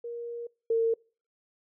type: tone pair in turn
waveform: sine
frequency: 471.6 / 455.5 Hz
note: A#4 / A#4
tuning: +20 / -40 cents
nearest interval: minor second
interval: 60 cents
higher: first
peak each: -34 / -22 dBFS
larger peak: second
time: 0.04-0.47 / 0.7-0.94 s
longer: first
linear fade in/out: 5 ms
effects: noise-tail reverb RT60 0.4 s tail -26 dB re dry